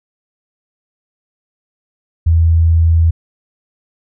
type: tone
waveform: sine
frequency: 82.41 Hz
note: E2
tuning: in tune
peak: -7 dBFS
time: 2.26-3.11 s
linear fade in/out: 10 ms
effects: none